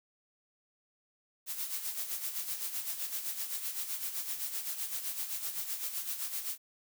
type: noise with tremolo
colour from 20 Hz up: blue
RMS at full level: -35 dBFS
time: 1.46-6.58 s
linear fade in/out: 50 ms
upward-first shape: sine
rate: 7.8 Hz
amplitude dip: 60%
effects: none